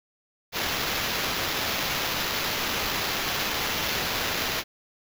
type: noise with sample-and-hold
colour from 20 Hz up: blue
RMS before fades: -28 dBFS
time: 0.52-4.64 s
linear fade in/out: 50 ms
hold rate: 8820 Hz
effects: none